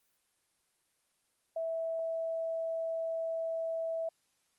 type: tone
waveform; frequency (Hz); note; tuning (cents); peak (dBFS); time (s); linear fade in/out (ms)
sine; 655; E5; -11; -32; 1.56-4.09; 5
effects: white hiss -75 dBFS RMS until 4.58 s + Opus 24 kbps